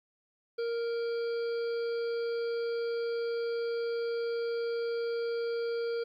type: harmonic tone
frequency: 466.2 Hz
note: A#4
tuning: in tune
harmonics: 1 / 3 / 5 / 7 / 9 / 10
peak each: -30 / -44 / -52 / -55 / -56 / -50 dBFS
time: 0.58-6.04 s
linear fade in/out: 10 ms
effects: 12-bit